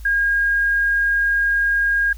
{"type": "tone", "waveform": "sine", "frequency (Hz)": 1625, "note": "G#6", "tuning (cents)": -38, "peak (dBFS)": -15, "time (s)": [0.05, 2.13], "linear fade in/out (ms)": 5, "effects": ["added 54 Hz sine -32 dBFS peak until 2.17 s", "white hiss -50 dBFS RMS until 2.17 s"]}